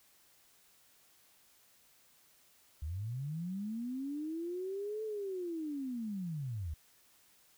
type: linear two-way sweep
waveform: sine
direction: up then down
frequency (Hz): 70.2 to 440 to 70.2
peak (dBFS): -36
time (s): 2.82-6.74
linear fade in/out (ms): 5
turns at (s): 5.04
effects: white hiss -66 dBFS RMS until 7.57 s